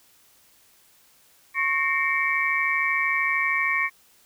sine tone cluster, 1094 / 1840 / 2139 / 2292 Hz, C#6 / A#6 / C7 / D7, -23 / -23 / +38 / -43 cents, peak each -28 / -26 / -27 / -25 dBFS, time 1.54-3.9 s, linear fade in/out 50 ms, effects white hiss -58 dBFS RMS until 4.25 s

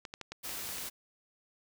clicks, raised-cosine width 0.2 ms, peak -24 dBFS, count 7, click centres 0.052 / 0.139 / 0.213 / 0.32 / 0.493 / 0.69 / 0.783 s
white noise, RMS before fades -40 dBFS, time 0.43-0.9 s, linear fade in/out 20 ms
effects none

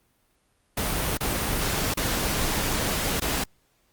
pink noise with dropouts, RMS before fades -26 dBFS, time 0.77-3.44 s, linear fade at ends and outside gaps 5 ms, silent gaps 1.173-1.206 / 1.94-1.971 / 3.2-3.218 s, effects pink hiss -67 dBFS RMS until 3.92 s + Opus 32 kbps

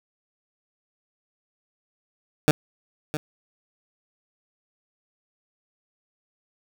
15% pulse tone with echo, 151.9 Hz, D#3, 41 cents flat, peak -8 dBFS, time 2.48-2.51 s, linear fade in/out 0 ms, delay 660 ms, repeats 1, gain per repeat -12 dB, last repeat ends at 3.17 s, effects 8-bit

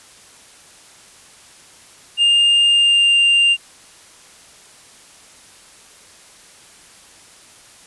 triangle tone with pitch glide, 2812 to 2793 Hz, F7 to F7, +11 to -1 cents, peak -9 dBFS, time 2.17-3.57 s, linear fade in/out 50 ms, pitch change -12 cents, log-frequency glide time 2.68-3.18 s, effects white hiss -45 dBFS RMS until 7.86 s + resampled to 24000 Hz

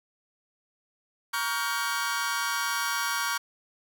sawtooth chord, G half-diminished seventh, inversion first, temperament just, 940.8 / 1128.9 / 1411.2 / 1568 Hz, Bb5 / Db6 / F6 / G6, +16 / +31 / +18 / 0 cents, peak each -30 / -28 / -28 / -30 dBFS, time 1.33-3.38 s, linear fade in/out 10 ms, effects none

